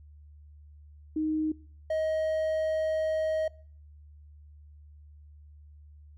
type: tone pair in turn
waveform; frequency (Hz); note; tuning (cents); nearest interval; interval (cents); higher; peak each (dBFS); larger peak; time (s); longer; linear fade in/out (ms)
sine / triangle; 311.1 / 630; D#4 / D#5; 0 / +21; octave; 1221; second; -26 / -24; second; 1.16-1.52 / 1.9-3.48; second; 5
effects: noise-tail reverb RT60 0.5 s tail -23 dB re dry + added 74 Hz sine -49 dBFS peak until 6.17 s